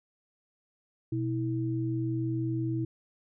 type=tone pair together; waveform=sine; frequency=123.47 / 324.3 Hz; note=B2 / E4; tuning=0 / -28 cents; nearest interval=octave + perfect fourth; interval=1672 cents; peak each=-30 / -31 dBFS; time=1.12-2.85 s; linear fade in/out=5 ms; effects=none

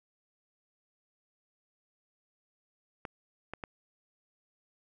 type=clicks; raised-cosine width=0.5 ms; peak=-23 dBFS; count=3; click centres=3.052 / 3.536 / 3.638 s; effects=none

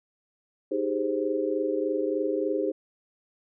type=chord; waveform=sine; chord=Ab major seventh; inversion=second; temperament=equal; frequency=311.1 / 392 / 415.3 / 523.3 Hz; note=Eb4 / G4 / Ab4 / C5; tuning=0 / 0 / 0 / 0 cents; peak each=-30 dBFS; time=0.71-2.72 s; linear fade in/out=10 ms; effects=none

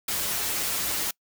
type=noise with comb filter; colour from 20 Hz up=white; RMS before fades=-28 dBFS; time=0.08-1.11 s; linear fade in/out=5 ms; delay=7.8 ms; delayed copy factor=-1; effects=noise-tail reverb RT60 0.1 s tail -25 dB re dry

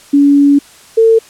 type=tone pair in turn; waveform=sine; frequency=283.9 / 449.7 Hz; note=C#4 / A4; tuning=+41 / +38 cents; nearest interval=minor sixth; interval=797 cents; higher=second; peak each=-4 dBFS; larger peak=neither; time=0.13-0.59 / 0.97-1.19 s; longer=first; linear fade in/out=10 ms; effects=white hiss -40 dBFS RMS until 1.29 s + low-pass 10000 Hz 12 dB/octave

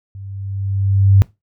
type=tone with level ramp; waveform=sine; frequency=98 Hz; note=G2; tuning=in tune; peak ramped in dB=-30 to -5 dBFS; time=0.15-1.22 s; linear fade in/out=0 ms; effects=noise-tail reverb RT60 0.2 s tail -20 dB re dry

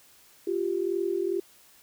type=tone pair together; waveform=sine; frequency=349.2 / 391.5 Hz; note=F4 / G4; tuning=0 / -2 cents; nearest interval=major second; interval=198 cents; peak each=-28 dBFS; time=0.47-1.4 s; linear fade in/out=5 ms; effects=white hiss -57 dBFS RMS until 1.82 s

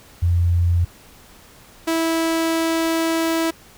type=tone pair in turn; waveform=sine / sawtooth; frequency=86.7 / 327.3 Hz; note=F2 / E4; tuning=-12 / -12 cents; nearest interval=octave + major seventh; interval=2300 cents; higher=second; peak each=-14 dBFS; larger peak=neither; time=0.22-0.85 / 1.87-3.51 s; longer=second; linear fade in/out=10 ms; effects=pink hiss -47 dBFS RMS until 3.77 s

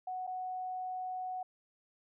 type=tone with dropouts; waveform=sine; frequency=740 Hz; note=F#5; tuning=in tune; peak=-36 dBFS; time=0.07-1.43 s; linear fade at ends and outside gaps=5 ms; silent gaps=0.268-0.274 s; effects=none

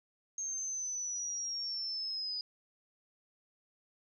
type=linear sweep; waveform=sine; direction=down; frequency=6430 to 4941 Hz; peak=-35 dBFS; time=0.38-2.41 s; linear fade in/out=2 ms; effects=none

